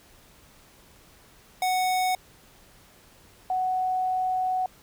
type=tone pair in turn; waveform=square / sine; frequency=740 / 742.8 Hz; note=F#5 / F#5; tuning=0 / +7 cents; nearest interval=unison; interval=7 cents; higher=second; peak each=-23 dBFS; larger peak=neither; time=1.62-2.15 / 3.5-4.66 s; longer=second; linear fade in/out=2 ms; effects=pink hiss -55 dBFS RMS until 4.82 s